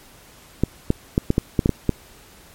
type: clicks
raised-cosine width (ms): 3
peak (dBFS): -3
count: 9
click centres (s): 0.636 / 0.904 / 1.179 / 1.304 / 1.381 / 1.592 / 1.659 / 1.693 / 1.893
effects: pink hiss -48 dBFS RMS until 2.54 s + MP3 64 kbps